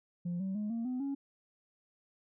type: tone with pitch steps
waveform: sine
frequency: 174.61 / 191.52 / 210.1 / 230.4 / 252.7 / 277.2 Hz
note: F3 / G3 / G#3 / A#3 / B3 / C#4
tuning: 0 / -40 / +20 / -20 / +40 / 0 cents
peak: -31 dBFS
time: 0.25-1.15 s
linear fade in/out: 10 ms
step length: 150 ms
effects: tanh soft clip ceiling -31 dBFS